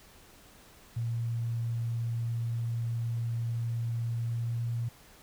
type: tone with pitch glide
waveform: sine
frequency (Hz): 116.54 to 117.62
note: A#2 to A#2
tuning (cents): 0 to +16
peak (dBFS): -29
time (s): 0.96-4.89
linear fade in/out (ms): 10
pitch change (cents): +16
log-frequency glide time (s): 4.22-4.63
effects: pink hiss -56 dBFS RMS until 5.22 s